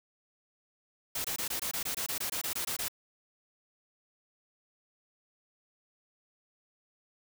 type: noise bursts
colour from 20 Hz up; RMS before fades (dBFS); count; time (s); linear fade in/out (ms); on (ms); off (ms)
white; -34; 15; 1.15-2.883; 5; 95; 22
effects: none